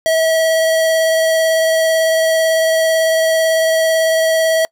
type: tone with vibrato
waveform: square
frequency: 646 Hz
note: E5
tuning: 35 cents flat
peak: -12 dBFS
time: 0.06-4.65 s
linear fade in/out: 0 ms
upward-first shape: sine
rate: 18 Hz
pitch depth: 10 cents each way
effects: noise-tail reverb RT60 0.1 s tail -26 dB re dry